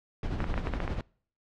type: noise with tremolo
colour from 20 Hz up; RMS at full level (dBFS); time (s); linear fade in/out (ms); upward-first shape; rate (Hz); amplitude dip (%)
brown; -30; 0.23-1.01; 2; sine; 12; 50
type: clicks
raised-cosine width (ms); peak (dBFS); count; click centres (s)
0.5; -18; 8; 0.404 / 0.442 / 0.541 / 0.578 / 0.671 / 0.737 / 0.803 / 0.878
effects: noise-tail reverb RT60 0.5 s tail -25 dB re dry + low-pass 4000 Hz 12 dB/octave